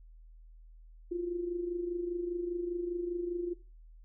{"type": "tone with amplitude modulation", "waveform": "sine", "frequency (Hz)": 349.2, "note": "F4", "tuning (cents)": 0, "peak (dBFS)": -29, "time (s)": [1.11, 3.54], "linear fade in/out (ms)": 10, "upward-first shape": "sine", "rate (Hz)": 25, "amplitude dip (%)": 60, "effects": ["noise-tail reverb RT60 0.3 s tail -17 dB re dry", "added 40 Hz sine -51 dBFS peak until 4.04 s"]}